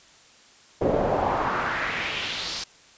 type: noise with band-pass filter sweep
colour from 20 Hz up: brown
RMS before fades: -26 dBFS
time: 0.81-2.64 s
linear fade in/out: 5 ms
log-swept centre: 450 to 5300 Hz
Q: 2.4
effects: white hiss -53 dBFS RMS until 2.97 s + resampled to 16000 Hz